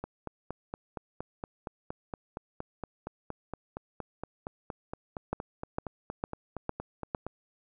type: two click trains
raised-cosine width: 1 ms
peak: -22 / -16 dBFS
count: 32 / 5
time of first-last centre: 0.04-7.266 / 5.33-7.148 s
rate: 4.29 / 2.2 Hz
effects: none